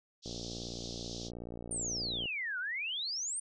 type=band-pass noise; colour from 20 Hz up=white; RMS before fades=-46 dBFS; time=0.22-1.31 s; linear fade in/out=50 ms; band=3400 to 6000 Hz; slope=48 dB/octave
type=click train; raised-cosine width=2 ms; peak=-30 dBFS; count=118; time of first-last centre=0.26-2.257 s; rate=58.6 Hz
type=exponential two-way sweep; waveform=sine; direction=down then up; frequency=9270 to 1407 to 9270 Hz; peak=-34 dBFS; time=1.71-3.4 s; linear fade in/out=5 ms; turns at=2.59 s
effects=none